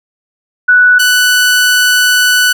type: tone pair in turn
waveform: sine / sawtooth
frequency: 1480 / 1487.5 Hz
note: F#6 / F#6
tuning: 0 / +9 cents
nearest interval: unison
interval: 9 cents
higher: second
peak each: -3 dBFS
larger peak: neither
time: 0.68-0.99 / 0.99-2.53 s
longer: second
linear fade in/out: 10 ms
effects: none